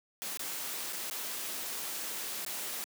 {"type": "noise with dropouts", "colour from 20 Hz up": "white", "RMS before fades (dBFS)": -38, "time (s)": [0.22, 2.84], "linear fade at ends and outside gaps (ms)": 0, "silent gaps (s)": [[0.372, 0.394], [0.926, 0.93], [1.099, 1.111], [2.449, 2.463]], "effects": ["high-pass 200 Hz 12 dB/octave"]}